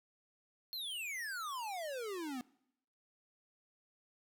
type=exponential sweep; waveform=square; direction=down; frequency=4326 to 240 Hz; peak=-40 dBFS; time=0.73-2.41 s; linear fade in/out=0 ms; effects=noise-tail reverb RT60 0.8 s tail -23 dB re dry